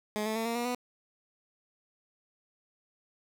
15% pulse tone with pitch steps, 211.8 / 218.4 / 225.2 / 232.2 / 239.4 / 246.8 Hz, G#3 / A3 / A3 / A#3 / A#3 / B3, +34 / -13 / +40 / -7 / +46 / -1 cents, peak -24 dBFS, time 0.16-0.748 s, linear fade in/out 0 ms, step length 98 ms, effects none

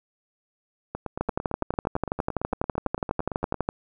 two click trains, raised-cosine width 1 ms, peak -10 / -16 dBFS, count 31 / 24, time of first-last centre 1.21-3.689 / 0.95-3.543 s, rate 12.1 / 8.87 Hz, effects none

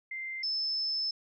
sine tone pair in turn, 2088 / 5252 Hz, C7 / E8, -4 / -7 cents, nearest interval octave + major third, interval 1597 cents, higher second, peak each -35 / -29 dBFS, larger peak second, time 0.11-0.43 / 0.43-1.11 s, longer second, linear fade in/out 5 ms, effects none

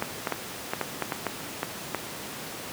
clicks, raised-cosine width 0.5 ms, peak -11 dBFS, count 10, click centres 0.024 / 0.272 / 0.323 / 0.735 / 0.813 / 1.023 / 1.122 / 1.267 / 1.631 / 1.947 s, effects pink hiss -37 dBFS RMS until 2.72 s + high-pass 150 Hz 12 dB/octave

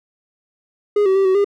triangle tone with pitch steps, 413.3 / 381.5 / 389.2 / 376.7 / 403.7 Hz, G#4 / G4 / G4 / F#4 / G#4, -8 / -47 / -12 / +31 / -49 cents, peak -10 dBFS, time 0.96-1.445 s, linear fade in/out 5 ms, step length 97 ms, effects none

